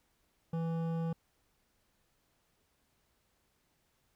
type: tone with hard clipping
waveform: sine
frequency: 165 Hz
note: E3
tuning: 2 cents sharp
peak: -34 dBFS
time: 0.53-1.13 s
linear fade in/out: 5 ms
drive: 12 dB
effects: pink hiss -75 dBFS RMS until 4.15 s